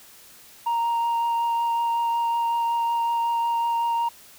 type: tone with vibrato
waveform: sine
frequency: 932.3 Hz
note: A#5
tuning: in tune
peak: -18 dBFS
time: 0.66-4.09 s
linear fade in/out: 10 ms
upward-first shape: triangle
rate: 5.4 Hz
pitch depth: 11 cents each way
effects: tanh soft clip ceiling -20 dBFS + white hiss -49 dBFS RMS until 4.38 s